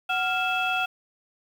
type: tone cluster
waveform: sine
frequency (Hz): 745 / 1395 / 2633 / 3311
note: F#5 / F6 / E7 / G#7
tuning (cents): +12 / -2 / -3 / -6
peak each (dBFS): -27 / -27 / -27 / -32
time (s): 0.09-0.86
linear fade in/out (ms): 10
effects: tanh soft clip ceiling -15 dBFS + 8-bit